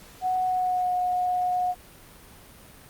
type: tone with pitch glide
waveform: sine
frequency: 740 to 725.2 Hz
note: F#5 to F#5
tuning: 0 to -35 cents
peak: -22 dBFS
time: 0.21-1.75 s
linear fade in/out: 50 ms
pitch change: -35 cents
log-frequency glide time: 0.45-0.91 s
effects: pink hiss -49 dBFS RMS until 2.89 s + Opus 48 kbps